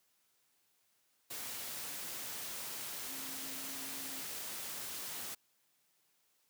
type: tone in noise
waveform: sine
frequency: 268.6 Hz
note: C4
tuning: 46 cents sharp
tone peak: -53 dBFS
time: 3.08-4.22 s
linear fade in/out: 10 ms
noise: white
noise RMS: -43 dBFS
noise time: 1.3-5.35 s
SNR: -13 dB
effects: white hiss -75 dBFS RMS until 6.49 s + high-pass 100 Hz 12 dB/octave